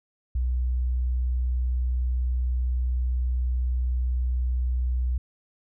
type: tone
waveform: sine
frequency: 62.1 Hz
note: B1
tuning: 10 cents sharp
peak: -22 dBFS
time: 0.35-5.18 s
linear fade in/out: 5 ms
effects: none